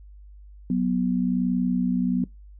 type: tone pair together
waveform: sine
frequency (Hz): 185 / 246.2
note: F#3 / B3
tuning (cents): 0 / -5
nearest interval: perfect fourth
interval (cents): 495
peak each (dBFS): -23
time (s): 0.7-2.24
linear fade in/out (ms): 2
effects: noise-tail reverb RT60 0.2 s tail -23 dB re dry + added 50 Hz sine -43 dBFS peak until 2.59 s